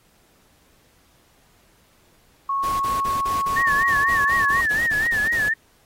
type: tone with pitch glide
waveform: sine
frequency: 1100 to 1107.7 Hz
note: C#6 to C#6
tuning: -14 to -2 cents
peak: -20 dBFS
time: 2.49-4.61 s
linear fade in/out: 5 ms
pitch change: +12 cents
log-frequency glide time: 3.05-3.97 s
type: noise bursts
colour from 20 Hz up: pink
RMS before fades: -34 dBFS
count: 14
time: 2.63-5.491 s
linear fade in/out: 10 ms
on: 170 ms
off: 37 ms
type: tone with vibrato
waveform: sine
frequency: 1790 Hz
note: A6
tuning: 29 cents sharp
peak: -18 dBFS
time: 3.56-5.54 s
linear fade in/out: 10 ms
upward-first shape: sine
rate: 4.1 Hz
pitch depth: 100 cents each way
effects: pink hiss -59 dBFS RMS until 5.85 s + AAC 48 kbps